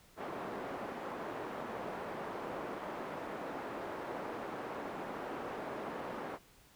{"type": "band-pass noise", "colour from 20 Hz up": "pink", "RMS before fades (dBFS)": -42, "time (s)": [0.16, 6.39], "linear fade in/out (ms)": 50, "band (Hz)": [310, 1200], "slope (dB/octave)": 12, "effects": ["pink hiss -63 dBFS RMS until 6.75 s"]}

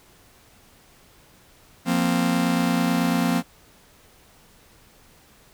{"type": "chord", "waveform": "45% pulse", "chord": "F suspended fourth", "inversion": "none", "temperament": "just", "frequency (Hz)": [174.61, 232.8, 261.9], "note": ["F3", "Bb3", "C4"], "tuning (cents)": [0, -2, 2], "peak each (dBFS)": -24, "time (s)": [1.85, 3.43], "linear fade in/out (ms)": 50, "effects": ["pink hiss -54 dBFS RMS until 5.53 s"]}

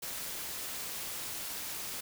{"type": "noise with amplitude modulation", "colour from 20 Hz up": "white", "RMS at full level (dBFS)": -37, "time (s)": [0.02, 2.01], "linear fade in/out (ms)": 10, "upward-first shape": "sine", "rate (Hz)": 247, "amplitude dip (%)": 55, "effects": []}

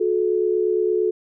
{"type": "tone pair together", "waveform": "sine", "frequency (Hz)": [362.9, 431.6], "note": ["F#4", "A4"], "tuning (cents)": [-34, -33], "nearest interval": "minor third", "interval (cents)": 301, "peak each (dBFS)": -20, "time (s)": [0, 1.11], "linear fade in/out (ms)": 10, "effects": []}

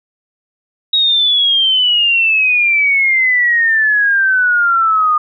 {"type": "exponential sweep", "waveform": "sine", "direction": "down", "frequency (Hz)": [3806, 1216], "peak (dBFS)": -9, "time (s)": [0.93, 5.18], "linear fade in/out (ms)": 5, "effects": []}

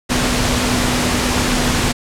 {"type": "tone in noise", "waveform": "sine", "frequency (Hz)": 246.9, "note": "B3", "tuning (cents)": 0, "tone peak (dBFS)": -21, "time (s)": [0.09, 1.93], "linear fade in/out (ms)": 20, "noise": "pink", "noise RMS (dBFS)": -17, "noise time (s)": [0.09, 1.93], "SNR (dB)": -7, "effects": ["low-pass 9000 Hz 12 dB/octave"]}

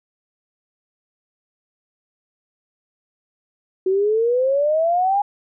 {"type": "exponential sweep", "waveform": "sine", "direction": "up", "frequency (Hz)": [370, 825], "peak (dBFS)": -15, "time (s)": [3.86, 5.22], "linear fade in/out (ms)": 5, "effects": []}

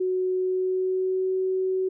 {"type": "tone with pitch glide", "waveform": "sine", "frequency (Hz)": [370, 375.6], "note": ["F#4", "F#4"], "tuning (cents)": [0, 26], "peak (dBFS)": -22, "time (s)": [0, 1.89], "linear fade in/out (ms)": 10, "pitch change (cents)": 26, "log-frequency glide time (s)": [0.34, 1.31], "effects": []}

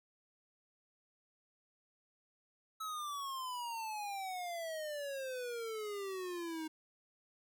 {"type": "exponential sweep", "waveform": "square", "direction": "down", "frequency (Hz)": [1302, 311.1], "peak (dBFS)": -40, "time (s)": [2.8, 6.68], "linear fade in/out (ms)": 10, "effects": []}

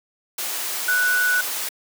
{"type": "tone in noise", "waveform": "sine", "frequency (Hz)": 1480, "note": "F#6", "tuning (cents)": 0, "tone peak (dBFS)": -17, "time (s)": [0.88, 1.41], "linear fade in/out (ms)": 5, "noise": "white", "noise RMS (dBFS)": -27, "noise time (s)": [0.38, 1.69], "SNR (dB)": 7, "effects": ["high-pass 400 Hz 12 dB/octave"]}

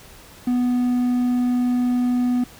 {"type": "tone", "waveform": "triangle", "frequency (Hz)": 246.9, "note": "B3", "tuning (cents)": 0, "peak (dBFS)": -15, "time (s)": [0.47, 2.44], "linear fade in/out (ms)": 5, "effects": ["pink hiss -45 dBFS RMS until 2.59 s"]}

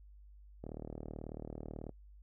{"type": "click train", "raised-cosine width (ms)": 2, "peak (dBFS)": -30, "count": 49, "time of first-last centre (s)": [0.64, 1.893], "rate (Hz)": 38.3, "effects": ["noise-tail reverb RT60 0.1 s tail -25 dB re dry", "added 50 Hz sine -54 dBFS peak until 2.22 s"]}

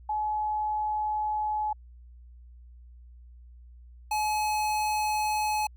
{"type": "tone pair in turn", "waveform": ["sine", "square"], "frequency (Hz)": [851, 851], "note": ["G#5", "G#5"], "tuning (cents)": [42, 42], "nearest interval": "unison", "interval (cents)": 0, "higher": "neither", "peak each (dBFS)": -26, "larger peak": "neither", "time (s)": [[0.09, 1.73], [4.11, 5.67]], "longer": "first", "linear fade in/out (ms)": 5, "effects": ["added 60 Hz sine -47 dBFS peak until 5.76 s"]}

